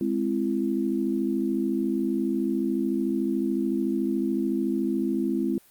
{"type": "chord", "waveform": "sine", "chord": "Ab augmented", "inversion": "none", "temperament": "equal with one note detuned", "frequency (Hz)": [207.7, 261.6, 335.2], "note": ["Ab3", "C4", "E4"], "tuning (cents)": [0, 0, 29], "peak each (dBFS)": [-28, -27, -27], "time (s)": [0.01, 5.58], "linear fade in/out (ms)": 2, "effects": ["white hiss -57 dBFS RMS until 5.7 s", "Opus 32 kbps"]}